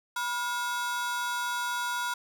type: ring-modulated tone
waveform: 45% pulse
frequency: 1200 Hz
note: D6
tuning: 37 cents sharp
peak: -26 dBFS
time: 0.16-2.14 s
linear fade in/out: 5 ms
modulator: 224 Hz
effects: none